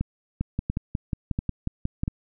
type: two click trains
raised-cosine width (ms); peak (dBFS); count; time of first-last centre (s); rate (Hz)
5; -13 / -13; 4 / 10; 0.01-2.079 / 0.41-2.035; 1.45 / 5.54
effects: none